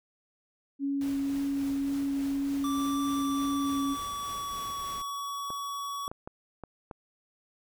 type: tone with vibrato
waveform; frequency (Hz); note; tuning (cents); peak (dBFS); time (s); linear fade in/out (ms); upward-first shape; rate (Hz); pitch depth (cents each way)
sine; 277.6; C#4; +3; -27; 0.79-3.97; 50; triangle; 1.9; 10
type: noise with tremolo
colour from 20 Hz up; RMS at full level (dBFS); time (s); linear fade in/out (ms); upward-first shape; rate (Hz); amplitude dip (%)
pink; -45; 1.01-5.02; 2; triangle; 3.4; 40
type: tone with pitch glide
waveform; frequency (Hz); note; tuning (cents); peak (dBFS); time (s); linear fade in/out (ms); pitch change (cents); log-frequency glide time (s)
square; 1168 to 1127.6; D6 to C#6; -10 to +29; -34; 2.64-6.08; 2; -61; 3.21-4.77
type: clicks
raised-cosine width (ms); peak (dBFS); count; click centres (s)
1; -26; 6; 5.504 / 6.079 / 6.115 / 6.275 / 6.637 / 6.912
effects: none